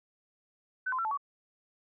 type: tone with pitch steps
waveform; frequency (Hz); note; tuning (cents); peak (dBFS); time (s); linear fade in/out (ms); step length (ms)
sine; 1513 / 1032 / 1350 / 873 / 1129; F#6 / C6 / E6 / A5 / C#6; +38 / -24 / +41 / -14 / +31; -29; 0.86-1.175; 10; 63
effects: none